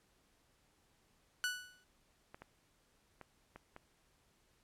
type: tone with exponential decay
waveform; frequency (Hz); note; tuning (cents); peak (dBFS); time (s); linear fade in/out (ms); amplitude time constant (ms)
sawtooth; 1480; F#6; 0; -28; 1.44-1.84; 0; 86
type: clicks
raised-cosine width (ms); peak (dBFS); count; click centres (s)
0.5; -35; 5; 2.345 / 2.42 / 3.213 / 3.56 / 3.764
effects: pink hiss -73 dBFS RMS until 4.63 s + low-pass 12000 Hz 12 dB/octave